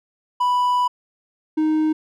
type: tone pair in turn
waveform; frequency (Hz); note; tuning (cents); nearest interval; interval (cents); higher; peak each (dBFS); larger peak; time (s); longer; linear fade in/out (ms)
triangle; 987.8 / 311.1; B5 / D#4; 0 / 0; octave + minor sixth; 2000; first; -14; neither; 0.4-0.88 / 1.57-1.93; first; 10
effects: none